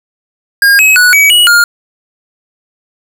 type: tone with pitch steps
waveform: square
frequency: 1620 / 2558 / 1472 / 2275 / 2915 / 1415 Hz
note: G#6 / D#7 / F#6 / C#7 / F#7 / F6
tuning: -43 / +47 / -9 / +44 / -26 / +22 cents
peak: -4 dBFS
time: 0.62-1.64 s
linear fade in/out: 2 ms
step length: 170 ms
effects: none